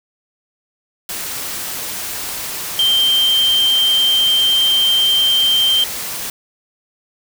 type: tone in noise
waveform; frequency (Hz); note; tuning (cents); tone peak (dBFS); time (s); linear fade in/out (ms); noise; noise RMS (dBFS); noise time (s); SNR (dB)
sine; 3145; G7; +5; -11; 2.79-5.84; 2; white; -25; 1.09-6.3; +11
effects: none